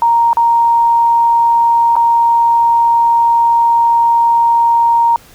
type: tone with dropouts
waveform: sine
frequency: 932.3 Hz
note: A#5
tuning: in tune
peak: -7 dBFS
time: 0.02-5.16 s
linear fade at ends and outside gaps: 1 ms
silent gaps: 0.331-0.37 / 1.956-1.965 s
effects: pink hiss -42 dBFS RMS until 5.34 s